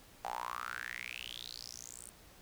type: tone with high-pass filter sweep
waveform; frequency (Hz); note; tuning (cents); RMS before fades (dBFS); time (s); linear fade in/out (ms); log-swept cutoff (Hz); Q
sawtooth; 60.3; B1; -41; -44; 0.24-2.1; 0; 760 to 9100; 7.7
effects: pink hiss -59 dBFS RMS until 2.41 s